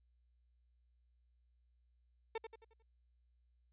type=tone with echo; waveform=30% pulse; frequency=449.1 Hz; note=A4; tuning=35 cents sharp; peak=-35 dBFS; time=2.35-2.38 s; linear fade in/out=5 ms; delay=89 ms; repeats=5; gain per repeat=-7 dB; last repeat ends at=2.825 s; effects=added 60 Hz sine -70 dBFS peak until 3.72 s + resampled to 8000 Hz